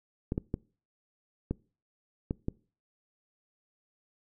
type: clicks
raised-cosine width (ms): 3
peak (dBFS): -17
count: 6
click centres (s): 0.321 / 0.379 / 0.541 / 1.51 / 2.309 / 2.484
effects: noise-tail reverb RT60 0.4 s tail -24 dB re dry